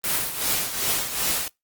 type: noise with tremolo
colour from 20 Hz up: white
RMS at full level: -22 dBFS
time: 0.04-1.48 s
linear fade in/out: 0 ms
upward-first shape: triangle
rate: 2.6 Hz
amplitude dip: 70%
effects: noise-tail reverb RT60 0.2 s tail -25 dB re dry + Opus 24 kbps